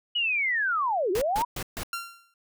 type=linear two-way sweep; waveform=sine; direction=down then up; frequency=2960 to 340 to 996 Hz; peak=-23 dBFS; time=0.15-1.45 s; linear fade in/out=10 ms; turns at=1.11 s
type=noise bursts; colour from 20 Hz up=pink; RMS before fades=-33 dBFS; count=4; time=1.15-1.834 s; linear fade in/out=2 ms; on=66 ms; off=140 ms
type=tone with exponential decay; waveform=sawtooth; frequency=1378 Hz; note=F6; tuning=24 cents flat; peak=-24 dBFS; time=1.93-2.34 s; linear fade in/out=2 ms; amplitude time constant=87 ms
effects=none